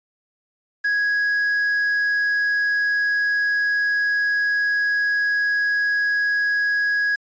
triangle tone with quantisation, 1661.2 Hz, G#6, in tune, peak -16 dBFS, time 0.84-7.16 s, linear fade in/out 10 ms, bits 7, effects resampled to 16000 Hz

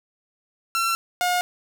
sawtooth tone pair in turn, 1353 / 716.7 Hz, E6 / F5, +45 / +45 cents, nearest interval major seventh, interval 1100 cents, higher first, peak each -17 / -16 dBFS, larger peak second, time 0.75-0.95 / 1.21-1.41 s, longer neither, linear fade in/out 0 ms, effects none

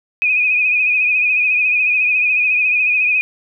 sine tone with vibrato, 2489 Hz, D#7, in tune, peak -12 dBFS, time 0.22-3.21 s, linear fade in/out 0 ms, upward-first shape triangle, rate 14 Hz, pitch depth 59 cents each way, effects none

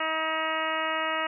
harmonic tone, 317.6 Hz, D#4, 36 cents sharp, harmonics 1 / 2 / 3 / 4 / 5 / 6 / 7 / 8 / 9, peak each -40 / -33 / -34 / -31 / -38 / -33 / -38 / -39 / -36 dBFS, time 0-1.27 s, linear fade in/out 5 ms, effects none

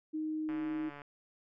sine tone, 311.1 Hz, D#4, in tune, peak -33 dBFS, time 0.13-0.9 s, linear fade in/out 20 ms
click train, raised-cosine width 0.5 ms, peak -33 dBFS, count 77, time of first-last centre 0.49-1.018 s, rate 144 Hz
effects none

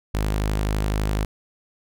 sawtooth tone, 51.91 Hz, G#1, in tune, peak -17 dBFS, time 0.14-1.25 s, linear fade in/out 5 ms, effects none

